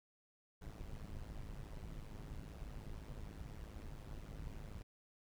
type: noise with amplitude modulation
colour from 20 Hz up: brown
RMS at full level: -45 dBFS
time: 0.61-4.83 s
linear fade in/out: 10 ms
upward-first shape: sine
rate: 106 Hz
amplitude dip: 80%
effects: none